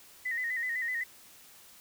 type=tone with vibrato; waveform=sine; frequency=1933 Hz; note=B6; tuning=38 cents flat; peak=-30 dBFS; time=0.25-1.04 s; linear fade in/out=10 ms; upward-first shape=square; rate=7.9 Hz; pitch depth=65 cents each way; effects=white hiss -55 dBFS RMS until 1.8 s